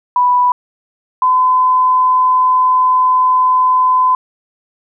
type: tone pair in turn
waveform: sine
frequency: 987.8 / 1016.2 Hz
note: B5 / B5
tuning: 0 / +49 cents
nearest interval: unison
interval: 49 cents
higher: second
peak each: -8 dBFS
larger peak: neither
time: 0.16-0.52 / 1.22-4.15 s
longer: second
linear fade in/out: 2 ms
effects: none